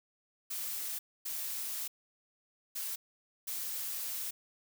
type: noise bursts at uneven times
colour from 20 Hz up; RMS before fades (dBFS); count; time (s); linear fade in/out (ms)
blue; -38; 4; 0.5-0.99 / 1.25-1.88 / 2.75-2.96 / 3.47-4.31; 10
effects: none